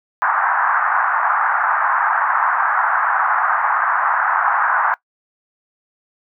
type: band-pass noise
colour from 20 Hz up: white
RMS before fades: -17 dBFS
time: 0.22-4.94 s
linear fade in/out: 0 ms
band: 780 to 1600 Hz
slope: 48 dB/octave
effects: noise-tail reverb RT60 0.1 s tail -21 dB re dry